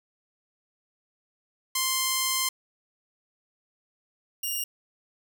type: tone pair in turn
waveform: 5% pulse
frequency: 1046.5 / 2825 Hz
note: C6 / F7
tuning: 0 / +19 cents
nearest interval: octave + perfect fourth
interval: 1719 cents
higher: second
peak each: -12 / -19 dBFS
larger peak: first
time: 1.75-2.49 / 4.43-4.64 s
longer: first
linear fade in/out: 5 ms
effects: none